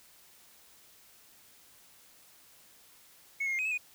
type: tone with pitch steps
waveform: sine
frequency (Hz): 2199 / 2151 / 2118 / 2520 / 2594 / 2470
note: C#7 / C7 / C7 / D#7 / E7 / D#7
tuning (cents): -14 / +47 / +21 / +21 / -28 / -13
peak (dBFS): -27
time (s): 3.4-3.778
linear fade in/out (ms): 10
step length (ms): 63
effects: tanh soft clip ceiling -28 dBFS + white hiss -59 dBFS RMS until 3.94 s